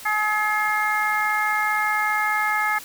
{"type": "harmonic tone", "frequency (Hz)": 424.7, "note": "G#4", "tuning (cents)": 39, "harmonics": [2, 3, 4, 5], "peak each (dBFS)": [-25, -25, -25, -25], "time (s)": [0.05, 2.79], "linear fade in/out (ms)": 10, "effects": ["white hiss -40 dBFS RMS until 2.84 s"]}